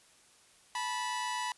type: tone pair together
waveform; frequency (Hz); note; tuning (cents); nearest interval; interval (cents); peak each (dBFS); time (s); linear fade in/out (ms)
sawtooth; 872.9 / 981; A5 / B5; -14 / -12; major second; 202; -36 / -30; 0.75-1.52; 2
effects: white hiss -62 dBFS RMS until 1.57 s + resampled to 24000 Hz